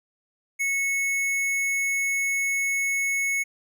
triangle tone with hard clipping, 2200 Hz, C#7, 14 cents flat, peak -24 dBFS, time 0.59-3.44 s, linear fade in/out 20 ms, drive 17 dB, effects none

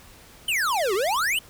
square exponential two-way sweep, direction down then up, 3136 to 358.9 to 3136 Hz, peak -22 dBFS, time 0.48-1.39 s, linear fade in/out 5 ms, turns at 0.94 s, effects pink hiss -49 dBFS RMS until 1.49 s

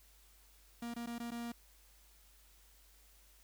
45% pulse tone with dropouts, 235.8 Hz, A#3, 20 cents sharp, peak -40 dBFS, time 0.82-1.52 s, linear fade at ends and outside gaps 5 ms, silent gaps 0.94-0.962 / 1.062-1.071 / 1.184-1.199 / 1.307-1.316 s, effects added 50 Hz sine -64 dBFS peak until 3.43 s + white hiss -66 dBFS RMS until 3.43 s

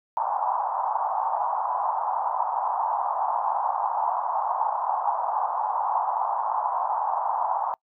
pink band-pass noise, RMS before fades -26 dBFS, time 0.17-7.74 s, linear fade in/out 0 ms, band 780 to 1000 Hz, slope 48 dB/octave, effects noise-tail reverb RT60 0.1 s tail -25 dB re dry

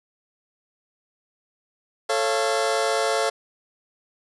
sawtooth chord, A augmented, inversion none, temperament just, 440 / 550 / 687.5 Hz, A4 / C#5 / E#5, 0 / -14 / -27 cents, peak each -21 dBFS, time 2.09-3.3 s, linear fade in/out 10 ms, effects resampled to 24000 Hz + 8-bit

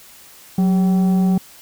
sine tone with frequency modulation, 185 Hz, F#3, in tune, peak -11 dBFS, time 0.58-1.38 s, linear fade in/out 5 ms, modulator 583 Hz, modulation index 0.27, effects tanh soft clip ceiling -10 dBFS + white hiss -44 dBFS RMS until 1.61 s

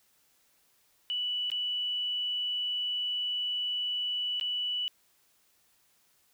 sine tone with dropouts, 2960 Hz, F#7, in tune, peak -29 dBFS, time 1.1-4.88 s, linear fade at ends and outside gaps 0 ms, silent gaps 1.501-1.517 / 4.398-4.411 s, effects white hiss -68 dBFS RMS until 6.33 s

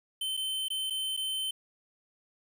square tone with dropouts, 3080 Hz, G7, 31 cents flat, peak -31 dBFS, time 0.21-1.51 s, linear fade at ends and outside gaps 5 ms, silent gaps 0.369-0.373 / 0.684-0.702 / 0.9-0.905 / 1.167-1.173 s, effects 10-bit

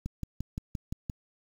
click train, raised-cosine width 5 ms, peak -21 dBFS, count 7, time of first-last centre 0.06-1.098 s, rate 5.78 Hz, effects 8-bit

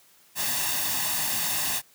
white noise with comb filter, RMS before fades -27 dBFS, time 0.35-1.82 s, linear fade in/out 50 ms, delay 1.1 ms, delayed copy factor +0.65, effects white hiss -58 dBFS RMS until 1.94 s + high-pass 100 Hz 12 dB/octave

